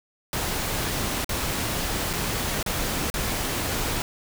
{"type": "noise with dropouts", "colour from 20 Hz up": "pink", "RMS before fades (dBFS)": -27, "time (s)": [0.33, 4.02], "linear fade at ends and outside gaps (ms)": 1, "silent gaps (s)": [[1.245, 1.292], [2.131, 2.135], [2.628, 2.662], [3.101, 3.14]], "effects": []}